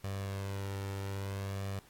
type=tone with flanger; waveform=sawtooth; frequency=98.2 Hz; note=G2; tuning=4 cents sharp; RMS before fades=-38 dBFS; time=0.04-1.79 s; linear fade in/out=0 ms; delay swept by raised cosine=1.7 to 2.21 ms; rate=0.59 Hz; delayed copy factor=+0.55; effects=pink hiss -62 dBFS RMS until 1.89 s + AAC 64 kbps